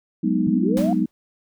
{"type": "chord", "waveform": "sine", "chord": "G# minor seventh", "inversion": "third", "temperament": "equal", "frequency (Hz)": [185, 207.7, 246.9, 311.1], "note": ["F#3", "G#3", "B3", "D#4"], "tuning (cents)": [0, 0, 0, 0], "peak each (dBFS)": -23, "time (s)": [0.23, 1.06], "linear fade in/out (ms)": 10}
{"type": "linear sweep", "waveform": "sine", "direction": "up", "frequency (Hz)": [134.7, 730], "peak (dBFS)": -23, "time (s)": [0.47, 0.93], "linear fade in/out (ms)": 2}
{"type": "noise with exponential decay", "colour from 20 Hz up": "pink", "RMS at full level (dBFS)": -31, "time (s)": [0.77, 1.11], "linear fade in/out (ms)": 0, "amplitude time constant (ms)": 72}
{"effects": []}